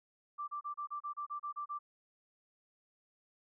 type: tone bursts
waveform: sine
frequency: 1174.7 Hz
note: D6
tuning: in tune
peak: -37 dBFS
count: 11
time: 0.38-1.79 s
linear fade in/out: 20 ms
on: 100 ms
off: 31 ms
effects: none